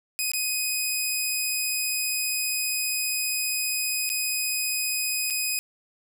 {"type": "tone with dropouts", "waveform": "10% pulse", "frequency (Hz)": 2505, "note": "D#7", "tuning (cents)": 11, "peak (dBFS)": -16, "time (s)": [0.19, 5.59], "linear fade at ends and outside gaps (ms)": 0, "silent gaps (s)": [[0.317, 0.335], [4.092, 4.1], [5.301, 5.306]], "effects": []}